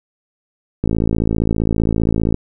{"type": "click train", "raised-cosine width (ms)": 3, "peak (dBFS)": -4, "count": 84, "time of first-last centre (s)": [0.84, 2.344], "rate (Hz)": 55.2, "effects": []}